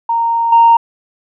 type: tone with level steps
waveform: sine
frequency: 926 Hz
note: A#5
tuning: 12 cents flat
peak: -11 / -3 dBFS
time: 0.09-0.77 s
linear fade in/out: 5 ms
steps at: 0.52 s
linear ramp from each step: 5 ms
effects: tanh soft clip ceiling 0 dBFS